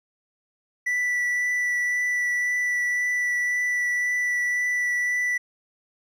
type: tone with vibrato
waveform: triangle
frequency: 1967 Hz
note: B6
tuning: 7 cents flat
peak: -20 dBFS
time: 0.86-5.38 s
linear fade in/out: 10 ms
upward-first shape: triangle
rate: 1.9 Hz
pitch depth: 10 cents each way
effects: none